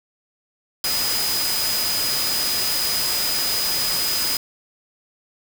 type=tone in noise; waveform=sine; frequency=4978 Hz; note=D#8; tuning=in tune; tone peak=-23 dBFS; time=0.84-4.37 s; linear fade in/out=2 ms; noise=white; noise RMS=-24 dBFS; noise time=0.84-4.37 s; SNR=-2 dB; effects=none